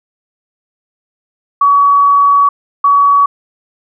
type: tone bursts at uneven times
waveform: sine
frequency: 1132 Hz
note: C#6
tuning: 36 cents sharp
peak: -5 dBFS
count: 2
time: 1.61-2.49 / 2.84-3.26 s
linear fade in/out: 5 ms
effects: none